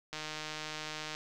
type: click train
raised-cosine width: 0.2 ms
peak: -22 dBFS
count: 158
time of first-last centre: 0.13-1.149 s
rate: 154 Hz
effects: none